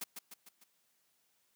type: noise with echo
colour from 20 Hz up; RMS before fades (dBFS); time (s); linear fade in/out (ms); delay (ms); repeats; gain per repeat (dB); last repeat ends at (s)
white; -40; 0.01-0.04; 5; 150; 4; -5; 0.64
effects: white hiss -75 dBFS RMS until 1.55 s + high-pass 100 Hz 12 dB/octave